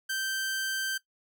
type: tone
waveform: sawtooth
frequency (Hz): 1560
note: G6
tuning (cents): -9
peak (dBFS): -26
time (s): 0.09-0.98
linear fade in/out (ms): 10
effects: noise-tail reverb RT60 0.1 s tail -18 dB re dry